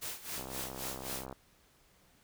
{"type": "noise with tremolo", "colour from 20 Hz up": "white", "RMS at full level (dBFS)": -39, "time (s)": [0.01, 1.26], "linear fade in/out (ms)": 20, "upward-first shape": "sine", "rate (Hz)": 3.8, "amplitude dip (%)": 80}
{"type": "click train", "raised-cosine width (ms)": 1, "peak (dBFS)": -29, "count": 63, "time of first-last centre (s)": [0.38, 1.327], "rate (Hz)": 65.5}
{"effects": ["pink hiss -66 dBFS RMS until 2.23 s"]}